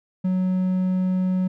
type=tone; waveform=triangle; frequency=185 Hz; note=F#3; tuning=in tune; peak=-17 dBFS; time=0.24-1.48 s; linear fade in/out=10 ms; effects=none